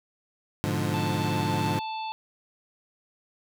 25% pulse chord, G# diminished seventh, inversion none, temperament equal, 103.83 / 123.47 / 146.83 / 174.61 Hz, G#2 / B2 / D3 / F3, 0 / 0 / 0 / 0 cents, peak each -26 / -32 / -26 / -28 dBFS, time 0.64-1.79 s, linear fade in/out 0 ms
harmonic tone, 880 Hz, A5, in tune, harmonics 1 / 3 / 4 / 5, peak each -31 / -41 / -43 / -45 dBFS, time 0.94-2.12 s, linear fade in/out 0 ms
effects none

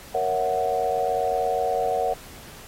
sine chord, F# dominant seventh, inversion first, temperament equal, 466.2 / 554.4 / 659.3 / 740 Hz, A#4 / C#5 / E5 / F#5, 0 / 0 / 0 / 0 cents, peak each -27 / -28 / -29 / -24 dBFS, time 0.14-2.14 s, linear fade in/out 10 ms, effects pink hiss -44 dBFS RMS until 2.67 s + AAC 48 kbps

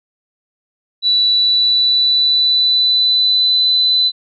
sine tone with pitch glide, 3951 to 4008 Hz, B7 to B7, 0 to +25 cents, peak -10 dBFS, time 1.02-4.12 s, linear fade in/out 50 ms, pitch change +25 cents, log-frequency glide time 1.3-3.62 s, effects none

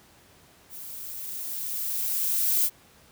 violet noise with level ramp, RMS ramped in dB -41 to -22 dBFS, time 0.69-2.7 s, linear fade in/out 50 ms, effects pink hiss -56 dBFS RMS until 3.11 s + high-pass 60 Hz 12 dB/octave

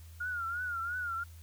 sine tone with vibrato, 1418 Hz, F6, 26 cents sharp, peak -33 dBFS, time 0.2-1.24 s, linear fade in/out 10 ms, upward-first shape triangle, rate 2.9 Hz, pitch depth 110 cents each way, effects added 82 Hz sine -48 dBFS peak until 1.42 s + white hiss -61 dBFS RMS until 1.42 s

